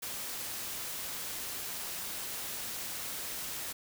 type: noise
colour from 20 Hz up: white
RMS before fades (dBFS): -39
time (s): 0.02-3.73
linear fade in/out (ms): 10
effects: none